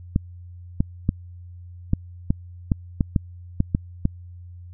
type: clicks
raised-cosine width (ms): 5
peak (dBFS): -6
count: 11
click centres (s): 0.161 / 0.805 / 1.091 / 1.934 / 2.305 / 2.718 / 3.008 / 3.162 / 3.604 / 3.749 / 4.054
effects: added 88 Hz sine -38 dBFS peak until 4.73 s